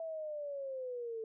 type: linear sweep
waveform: sine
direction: down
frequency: 659.3 to 439.1 Hz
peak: -38 dBFS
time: 0-1.24 s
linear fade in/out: 2 ms
effects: none